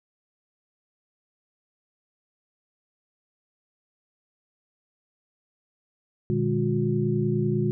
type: tone cluster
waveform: sine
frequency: 119.5 / 149.6 / 205.4 / 360 Hz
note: A#2 / D3 / G#3 / F#4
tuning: +43 / +32 / -19 / -47 cents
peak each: -27 dBFS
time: 6.3-7.71 s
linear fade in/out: 0 ms
effects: none